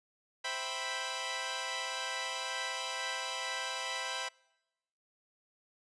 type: chord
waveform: 10% pulse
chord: C major seventh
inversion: none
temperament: equal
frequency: 523.3 / 659.3 / 784 / 987.8 Hz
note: C5 / E5 / G5 / B5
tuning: 0 / 0 / 0 / 0 cents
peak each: -34 / -34 / -34 / -30 dBFS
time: 0.44-4.29 s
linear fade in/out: 10 ms
effects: noise-tail reverb RT60 1.0 s tail -26 dB re dry + resampled to 22050 Hz